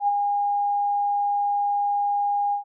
sine tone with ADSR envelope, 814 Hz, G#5, 35 cents flat, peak -16 dBFS, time 0-2.64 s, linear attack 77 ms, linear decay 26 ms, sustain -4 dB, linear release 110 ms, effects none

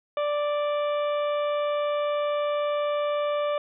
harmonic tone, 587.3 Hz, D5, in tune, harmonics 1 / 2 / 3 / 4 / 5 / 6, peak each -24 / -31 / -44 / -41 / -44 / -44 dBFS, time 0.17-3.58 s, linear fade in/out 2 ms, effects none

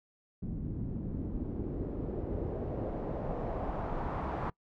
pink noise with low-pass filter sweep, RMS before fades -36 dBFS, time 0.42-4.5 s, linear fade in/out 5 ms, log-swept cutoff 200 to 1100 Hz, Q 1.7, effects noise-tail reverb RT60 0.1 s tail -23 dB re dry

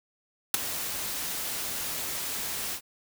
white noise with ADSR envelope, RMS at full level -18 dBFS, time 0.54-2.81 s, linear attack 3 ms, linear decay 11 ms, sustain -15 dB, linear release 74 ms, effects none

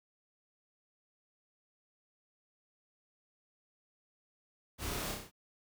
pink noise with echo, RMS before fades -40 dBFS, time 4.78-5.16 s, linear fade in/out 50 ms, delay 31 ms, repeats 5, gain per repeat -3 dB, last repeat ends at 5.315 s, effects none

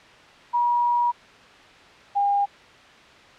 sine tone pair in turn, 960 / 806.5 Hz, B5 / G5, -49 / +49 cents, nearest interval minor third, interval 302 cents, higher first, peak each -18 dBFS, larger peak neither, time 0.53-1.12 / 2.15-2.46 s, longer first, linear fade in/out 20 ms, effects white hiss -48 dBFS RMS until 3.38 s + low-pass 3000 Hz 12 dB/octave

